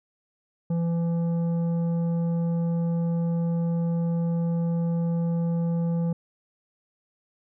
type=tone with tanh clipping; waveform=triangle; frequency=168.5 Hz; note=E3; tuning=38 cents sharp; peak=-24 dBFS; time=0.7-6.13 s; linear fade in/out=5 ms; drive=13 dB; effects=none